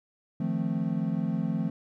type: chord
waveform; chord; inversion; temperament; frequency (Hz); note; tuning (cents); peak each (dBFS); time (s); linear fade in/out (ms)
triangle; F dominant seventh; third; equal; 155.56 / 174.61 / 220 / 261.6; Eb3 / F3 / A3 / C4; 0 / 0 / 0 / 0; -31 / -28 / -29 / -33; 0.4-1.7; 5
effects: none